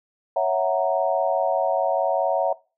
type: chord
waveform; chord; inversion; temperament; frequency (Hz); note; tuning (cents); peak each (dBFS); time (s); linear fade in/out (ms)
sine; F# dominant seventh; second; equal; 554.4 / 659.3 / 740 / 932.3; C#5 / E5 / F#5 / A#5; 0 / 0 / 0 / 0; -24 / -22 / -24 / -28; 0.36-2.53; 5
effects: noise-tail reverb RT60 0.3 s tail -21 dB re dry